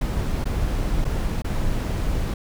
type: noise with dropouts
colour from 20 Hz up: brown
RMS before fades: -23 dBFS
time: 0.01-2.34 s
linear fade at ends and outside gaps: 5 ms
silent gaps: 0.443-0.455 / 1.045-1.05 / 1.421-1.444 s
effects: none